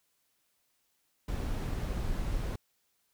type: noise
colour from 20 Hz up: brown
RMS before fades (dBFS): -33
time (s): 1.28-2.56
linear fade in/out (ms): 5
effects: white hiss -75 dBFS RMS until 3.13 s